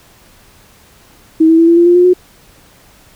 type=tone with pitch steps; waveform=sine; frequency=320 / 325.8 / 331.7 / 337.7 / 343.8 / 350 / 356.3 / 362.7 Hz; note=D#4 / E4 / E4 / E4 / F4 / F4 / F4 / F#4; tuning=+49 / -20 / +11 / +42 / -27 / +4 / +35 / -34 cents; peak=-4 dBFS; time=1.4-2.136 s; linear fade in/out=10 ms; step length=92 ms; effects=pink hiss -45 dBFS RMS until 3.15 s